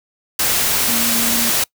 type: tone in noise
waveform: sine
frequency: 233.1 Hz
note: A#3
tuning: in tune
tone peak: -23 dBFS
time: 0.88-1.5 s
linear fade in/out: 5 ms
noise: white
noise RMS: -17 dBFS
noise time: 0.39-1.64 s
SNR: -9 dB
effects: noise-tail reverb RT60 0.1 s tail -24 dB re dry